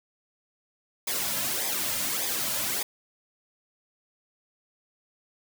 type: noise with flanger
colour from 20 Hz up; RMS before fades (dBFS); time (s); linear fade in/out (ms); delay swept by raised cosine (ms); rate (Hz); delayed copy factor
white; -29; 1.07-2.83; 5; 0.69 to 2.69; 1.7; -0.65
effects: none